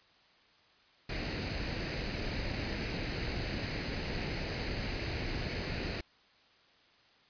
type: noise with comb filter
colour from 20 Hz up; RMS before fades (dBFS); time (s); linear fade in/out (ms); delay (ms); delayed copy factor
pink; -36; 1.09-6.01; 5; 0.44; +0.55
effects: white hiss -64 dBFS RMS until 7.29 s + resampled to 11025 Hz